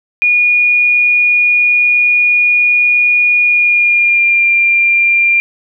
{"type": "tone with pitch glide", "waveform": "sine", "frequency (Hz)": [2443, 2386], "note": ["D#7", "D7"], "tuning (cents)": [-32, 27], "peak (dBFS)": -7, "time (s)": [0.22, 5.4], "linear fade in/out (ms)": 0, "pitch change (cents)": -41, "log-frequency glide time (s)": [3.42, 4.49], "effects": []}